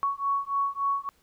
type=beating tone pair; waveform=sine; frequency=1113 / 1116.5 Hz; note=C#6 / C#6; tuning=+7 / +12 cents; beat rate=3.5 Hz; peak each=-28 dBFS; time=0.03-1.09 s; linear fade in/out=0 ms; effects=pink hiss -65 dBFS RMS until 1.22 s